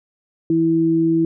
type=tone pair together; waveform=sine; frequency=163.8 / 327.6 Hz; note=E3 / E4; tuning=-11 / -11 cents; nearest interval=octave; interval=1200 cents; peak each=-22 / -14 dBFS; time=0.5-1.25 s; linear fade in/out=2 ms; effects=none